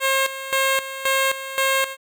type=tone with tremolo; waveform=10% pulse; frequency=536 Hz; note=C5; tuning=42 cents sharp; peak=-9 dBFS; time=0-1.97 s; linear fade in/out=50 ms; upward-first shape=square; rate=1.9 Hz; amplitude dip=75%; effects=none